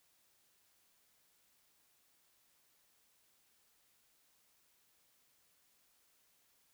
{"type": "silence", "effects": ["white hiss -73 dBFS RMS until 6.73 s"]}